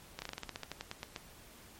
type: slowing click train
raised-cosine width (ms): 0.2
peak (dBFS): -22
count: 15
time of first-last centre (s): 0.19-1.162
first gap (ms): 30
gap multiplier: 1.12
effects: pink hiss -56 dBFS RMS until 1.79 s + MP3 64 kbps